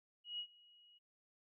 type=tone with ADSR envelope; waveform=sine; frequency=2901 Hz; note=F#7; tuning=35 cents flat; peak=-39 dBFS; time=0.24-0.99 s; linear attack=150 ms; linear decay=76 ms; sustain=-24 dB; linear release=20 ms; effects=none